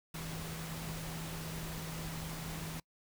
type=tone in noise; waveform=sine; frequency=161.4 Hz; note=E3; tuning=36 cents flat; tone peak=-42 dBFS; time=0.14-2.8 s; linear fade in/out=5 ms; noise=pink; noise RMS=-44 dBFS; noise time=0.14-2.8 s; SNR=-1 dB; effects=noise-tail reverb RT60 0.1 s tail -25 dB re dry